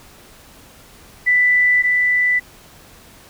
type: tone pair in turn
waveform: sine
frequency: 1984 / 1984 Hz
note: B6 / B6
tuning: +7 / +7 cents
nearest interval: unison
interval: 0 cents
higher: neither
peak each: -11 / -13 dBFS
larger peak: first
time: 1.26-1.83 / 1.83-2.4 s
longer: neither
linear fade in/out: 20 ms
effects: pink hiss -45 dBFS RMS until 3.29 s